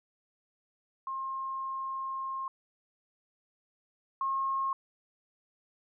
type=tone pair in turn; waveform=sine; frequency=1067 / 1077.5 Hz; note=C6 / C#6; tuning=+34 / -49 cents; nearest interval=unison; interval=17 cents; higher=second; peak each=-33 / -28 dBFS; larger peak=second; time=1.07-2.48 / 4.21-4.73 s; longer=first; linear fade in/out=2 ms; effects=none